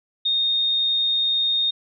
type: tone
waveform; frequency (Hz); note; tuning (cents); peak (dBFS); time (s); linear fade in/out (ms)
sine; 3689; A#7; -19; -18; 0.25-1.71; 10
effects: none